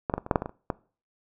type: clicks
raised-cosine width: 1 ms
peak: -12 / -9 / -16 / -22 / -7 / -6 / -16 / -18 / -30 / -12 dBFS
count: 10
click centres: 0.098 / 0.139 / 0.18 / 0.264 / 0.312 / 0.358 / 0.421 / 0.459 / 0.494 / 0.702 s
effects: noise-tail reverb RT60 0.4 s tail -21 dB re dry